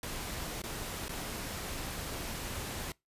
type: noise with dropouts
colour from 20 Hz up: pink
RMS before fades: -39 dBFS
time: 0.03-2.92 s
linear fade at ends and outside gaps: 2 ms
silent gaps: 0.619-0.637 / 1.083-1.092 s
effects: noise-tail reverb RT60 0.2 s tail -24 dB re dry + resampled to 32000 Hz